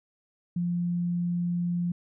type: tone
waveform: sine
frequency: 174.4 Hz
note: F3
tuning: 2 cents flat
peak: -25 dBFS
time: 0.56-1.92 s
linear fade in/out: 5 ms
effects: none